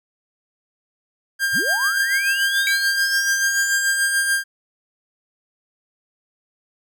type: tone with tremolo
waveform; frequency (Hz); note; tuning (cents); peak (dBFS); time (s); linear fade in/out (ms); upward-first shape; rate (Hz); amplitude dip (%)
45% pulse; 1600; G6; +35; -16; 1.39-4.44; 50; sine; 6.9; 45
type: linear sweep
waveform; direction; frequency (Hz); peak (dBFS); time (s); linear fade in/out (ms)
sine; up; 56.2 to 9500; -26; 1.52-4.4; 50
type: tone with exponential decay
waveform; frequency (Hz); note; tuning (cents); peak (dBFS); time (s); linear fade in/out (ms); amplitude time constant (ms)
square; 2284; D7; -49; -18; 2.67-2.86; 1; 40
effects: none